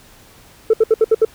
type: tone bursts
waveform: sine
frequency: 443.8 Hz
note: A4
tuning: 15 cents sharp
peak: -6 dBFS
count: 6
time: 0.7-1.25 s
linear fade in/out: 5 ms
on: 35 ms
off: 68 ms
effects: tanh soft clip ceiling -6 dBFS + pink hiss -46 dBFS RMS until 1.34 s